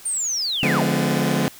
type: linear sweep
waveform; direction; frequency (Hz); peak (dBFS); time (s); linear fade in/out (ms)
sine; down; 9040 to 189.5; -21; 0.05-0.86; 10
type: chord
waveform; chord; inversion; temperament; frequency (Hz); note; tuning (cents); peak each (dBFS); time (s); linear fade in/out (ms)
sawtooth; D diminished seventh; none; just; 146.83 / 176.2 / 211.4 / 253.7; D3 / F3 / Ab3 / Cb4; 0 / +16 / +31 / +47; -20; 0.63-1.48; 0
effects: white hiss -44 dBFS RMS until 1.59 s